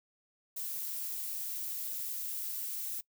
violet noise, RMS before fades -38 dBFS, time 0.56-3.01 s, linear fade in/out 10 ms, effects noise-tail reverb RT60 0.1 s tail -22 dB re dry

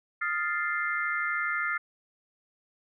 sine chord, F dominant seventh, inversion third, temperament equal, 1244.5 / 1396.9 / 1760 / 2093 Hz, Eb6 / F6 / A6 / C7, 0 / 0 / 0 / 0 cents, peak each -35 / -31 / -33 / -32 dBFS, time 0.21-1.78 s, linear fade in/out 10 ms, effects none

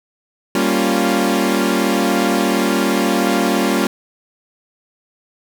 sawtooth chord, G half-diminished seventh, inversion none, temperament equal, 196 / 233.1 / 277.2 / 349.2 Hz, G3 / Bb3 / Db4 / F4, 0 / 0 / 0 / 0 cents, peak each -16 dBFS, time 0.55-3.87 s, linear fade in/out 2 ms, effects none

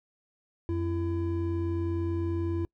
triangle tone pair together, 88.99 / 336 Hz, F2 / E4, +33 / +33 cents, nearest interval octave + major seventh, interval 2300 cents, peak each -28 dBFS, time 0.69-2.65 s, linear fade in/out 0 ms, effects noise-tail reverb RT60 0.1 s tail -26 dB re dry

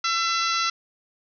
harmonic tone, 673 Hz, E5, 36 cents sharp, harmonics 2 / 3 / 4 / 5 / 6 / 7 / 8 / 9, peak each -24 / -32 / -31 / -34 / -30 / -33 / -34 / -34 dBFS, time 0.04-0.7 s, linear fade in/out 5 ms, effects none

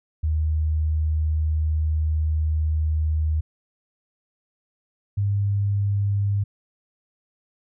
sine tone pair in turn, 77.78 / 100.73 Hz, D#2 / G2, 0 / +48 cents, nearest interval major third, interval 448 cents, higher second, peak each -19 dBFS, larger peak neither, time 0.23-3.41 / 5.17-6.44 s, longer first, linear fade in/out 10 ms, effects none

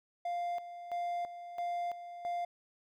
triangle tone with tremolo, 698.5 Hz, F5, in tune, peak -31 dBFS, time 0.25-2.45 s, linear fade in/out 5 ms, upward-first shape square, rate 1.5 Hz, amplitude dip 70%, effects none

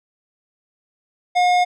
sine tone with tanh clipping, 718 Hz, F5, 48 cents sharp, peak -15 dBFS, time 1.35-1.65 s, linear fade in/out 20 ms, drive 15 dB, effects none

